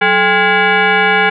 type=tone with frequency modulation; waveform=sine; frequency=431.6 Hz; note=A4; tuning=33 cents flat; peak=-8 dBFS; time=0.01-1.3 s; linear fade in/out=10 ms; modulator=616 Hz; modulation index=3.4; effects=none